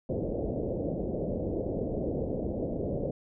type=low-pass noise; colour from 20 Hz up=white; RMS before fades=-32 dBFS; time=0.09-3.11 s; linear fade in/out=5 ms; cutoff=590 Hz; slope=48 dB/octave; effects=none